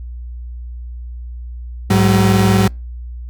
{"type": "tone pair together", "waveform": "35% pulse", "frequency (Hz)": [105, 189.81], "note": ["G#2", "F#3"], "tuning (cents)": [19, 44], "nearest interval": "minor seventh", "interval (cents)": 1025, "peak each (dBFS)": -11, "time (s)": [1.9, 2.68], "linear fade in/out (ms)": 5, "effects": ["added 60 Hz sine -26 dBFS peak until 3.29 s", "Opus 48 kbps"]}